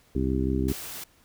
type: harmonic tone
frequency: 65.4 Hz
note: C2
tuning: in tune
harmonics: 1 / 2 / 3 / 4 / 5 / 6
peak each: -28 / -31 / -32 / -29 / -31 / -32 dBFS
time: 0.15-0.73 s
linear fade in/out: 5 ms
type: noise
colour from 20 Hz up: white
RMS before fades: -38 dBFS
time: 0.68-1.04 s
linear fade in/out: 5 ms
effects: pink hiss -61 dBFS RMS until 1.24 s